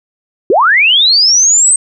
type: linear sweep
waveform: sine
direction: up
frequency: 319.6 to 8372 Hz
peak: -5 dBFS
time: 0.5-1.76 s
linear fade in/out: 2 ms
effects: none